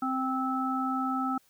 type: harmonic tone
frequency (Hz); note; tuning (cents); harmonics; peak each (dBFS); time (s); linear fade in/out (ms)
261.6; C4; 0; 1 / 3 / 5; -30 / -34 / -31; 0.02-1.38; 5
effects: white hiss -65 dBFS RMS until 1.49 s